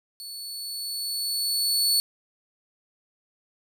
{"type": "tone with level ramp", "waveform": "sawtooth", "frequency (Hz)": 4435, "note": "C#8", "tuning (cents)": 0, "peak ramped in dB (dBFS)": [-34, -16], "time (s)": [0.2, 2], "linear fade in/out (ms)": 0, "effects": []}